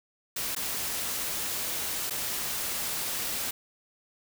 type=noise with dropouts; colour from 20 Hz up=white; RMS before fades=-32 dBFS; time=0.36-3.51 s; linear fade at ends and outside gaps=5 ms; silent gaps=0.551-0.563 / 2.099-2.106 s; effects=none